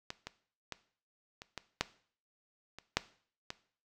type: clicks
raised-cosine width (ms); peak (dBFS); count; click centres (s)
0.2; -21 / -23 / -21 / -28 / -22 / -11 / -28 / -9 / -21; 9; 0.104 / 0.27 / 0.723 / 1.419 / 1.577 / 1.81 / 2.786 / 2.97 / 3.504
effects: noise-tail reverb RT60 0.5 s tail -17 dB re dry